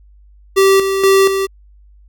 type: tone with tremolo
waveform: square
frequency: 388.3 Hz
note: G4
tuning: 16 cents flat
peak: -8 dBFS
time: 0.56-1.47 s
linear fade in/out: 20 ms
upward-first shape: square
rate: 2.1 Hz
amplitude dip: 55%
effects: added 50 Hz sine -42 dBFS peak until 2.08 s